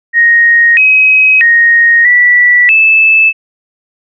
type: tone with pitch steps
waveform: sine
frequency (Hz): 1869 / 2540 / 1866 / 1957 / 2622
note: A#6 / D#7 / A#6 / B6 / E7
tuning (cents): +4 / +35 / +1 / -16 / -10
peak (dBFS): -3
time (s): 0.13-3.33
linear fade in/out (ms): 50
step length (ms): 640
effects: none